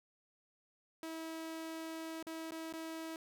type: tone with dropouts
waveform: sawtooth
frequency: 323.5 Hz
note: E4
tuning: 32 cents flat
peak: -38 dBFS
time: 1.03-3.16 s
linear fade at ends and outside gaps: 1 ms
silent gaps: 2.227-2.268 / 2.509-2.519 / 2.726-2.737 s
effects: none